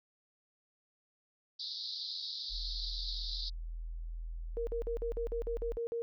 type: band-pass noise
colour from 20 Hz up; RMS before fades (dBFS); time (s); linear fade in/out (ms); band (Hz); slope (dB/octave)
pink; -41; 1.59-3.5; 10; 3700 to 5000; 96
type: tone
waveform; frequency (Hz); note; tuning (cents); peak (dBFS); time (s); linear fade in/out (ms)
sine; 41.2; E1; 0; -38; 2.49-5.79; 50
type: tone bursts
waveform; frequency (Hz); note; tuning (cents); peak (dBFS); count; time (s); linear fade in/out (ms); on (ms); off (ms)
sine; 466.2; A#4; 0; -33; 10; 4.57-6.02; 0; 100; 50
effects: none